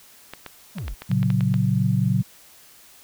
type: clicks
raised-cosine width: 0.3 ms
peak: -18 dBFS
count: 10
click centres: 0.336 / 0.463 / 0.784 / 0.881 / 1.02 / 1.115 / 1.23 / 1.303 / 1.408 / 1.541 s
type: exponential sweep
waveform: triangle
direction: down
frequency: 235.8 to 30.86 Hz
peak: -26 dBFS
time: 0.75-0.95 s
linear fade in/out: 20 ms
type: chord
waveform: sine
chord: F# major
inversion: first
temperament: equal with one note detuned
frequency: 115.14 / 138.59 / 185 Hz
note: A#2 / C#3 / F#3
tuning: -21 / 0 / 0 cents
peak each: -22 dBFS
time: 1.09-2.23 s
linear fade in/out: 20 ms
effects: white hiss -50 dBFS RMS until 3.03 s